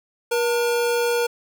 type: tone pair together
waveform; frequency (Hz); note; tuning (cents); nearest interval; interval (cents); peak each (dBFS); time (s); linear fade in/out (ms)
square; 477.3 / 901; A#4 / A5; +41 / +41; major seventh; 1100; -20 / -29; 0.31-1.27; 10
effects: none